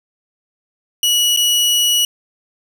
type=tone with dropouts; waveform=sawtooth; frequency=2925 Hz; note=F#7; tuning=21 cents flat; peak=-9 dBFS; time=1.03-2.05 s; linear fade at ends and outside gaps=2 ms; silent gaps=1.364-1.372 s; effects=none